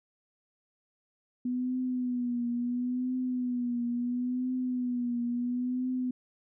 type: tone with vibrato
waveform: sine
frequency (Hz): 246.9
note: B3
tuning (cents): 0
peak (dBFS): -28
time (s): 1.45-6.11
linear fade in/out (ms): 5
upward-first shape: triangle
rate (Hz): 0.73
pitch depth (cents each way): 62
effects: none